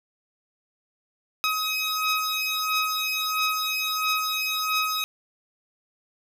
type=beating tone pair; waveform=15% pulse; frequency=1266 / 1267.5 Hz; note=D#6 / D#6; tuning=+30 / +32 cents; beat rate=1.5 Hz; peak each=-20 / -21 dBFS; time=1.44-5.04 s; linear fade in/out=0 ms; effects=none